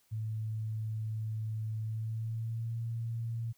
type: tone with pitch glide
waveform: sine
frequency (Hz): 109.6 to 115.12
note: A2 to A#2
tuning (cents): -6 to -21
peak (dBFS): -33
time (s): 0.11-3.53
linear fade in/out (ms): 20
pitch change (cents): +85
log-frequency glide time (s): 1.8-2.76
effects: white hiss -70 dBFS RMS until 3.57 s